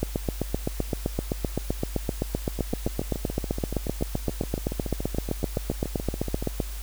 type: two click trains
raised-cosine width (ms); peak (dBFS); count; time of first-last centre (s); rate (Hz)
2; -17 / -11; 28 / 52; 2.59-6.425 / 0.03-6.602; 7.04 / 7.76
effects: added 50 Hz sine -32 dBFS peak until 6.82 s + white hiss -43 dBFS RMS until 6.82 s